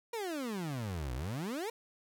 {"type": "exponential two-way sweep", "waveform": "30% pulse", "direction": "down then up", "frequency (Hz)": [484, 58.7, 484], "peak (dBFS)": -33, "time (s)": [0.13, 1.7], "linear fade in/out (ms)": 5, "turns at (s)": 1.14, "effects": []}